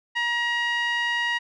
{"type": "tone with low-pass filter", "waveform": "5% pulse", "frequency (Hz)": 950, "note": "A#5", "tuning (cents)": 33, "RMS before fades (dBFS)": -25, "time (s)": [0.15, 1.39], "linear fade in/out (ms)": 20, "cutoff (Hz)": 2200, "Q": 3, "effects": []}